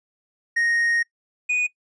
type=tone pair in turn; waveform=triangle; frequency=1864.7 / 2473 Hz; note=A#6 / D#7; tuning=0 / -11 cents; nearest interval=perfect fourth; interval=489 cents; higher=second; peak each=-17 dBFS; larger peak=neither; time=0.56-1.03 / 1.49-1.67 s; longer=first; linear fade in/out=10 ms; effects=noise-tail reverb RT60 0.1 s tail -21 dB re dry + resampled to 22050 Hz